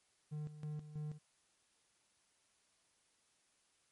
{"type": "tone with tremolo", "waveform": "triangle", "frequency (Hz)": 151.1, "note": "D3", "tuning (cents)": 50, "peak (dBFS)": -38, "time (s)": [0.31, 1.19], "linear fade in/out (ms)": 20, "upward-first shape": "square", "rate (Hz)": 3.1, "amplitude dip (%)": 70, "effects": ["white hiss -75 dBFS RMS until 3.91 s", "MP3 48 kbps"]}